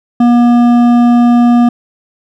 triangle tone with hard clipping, 239.9 Hz, A#3, 50 cents sharp, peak -6 dBFS, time 0.2-1.69 s, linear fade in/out 5 ms, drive 13 dB, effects none

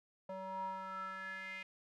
square tone with band-pass filter sweep, 189.7 Hz, F#3, 43 cents sharp, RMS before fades -44 dBFS, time 0.29-1.63 s, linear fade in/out 5 ms, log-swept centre 700 to 2300 Hz, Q 6.4, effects none

